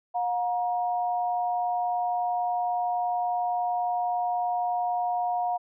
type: tone pair together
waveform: sine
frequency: 716 / 946.8 Hz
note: F5 / A#5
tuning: +43 / +27 cents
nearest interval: perfect fourth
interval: 484 cents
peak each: -25 / -32 dBFS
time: 0.14-5.58 s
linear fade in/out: 20 ms
effects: none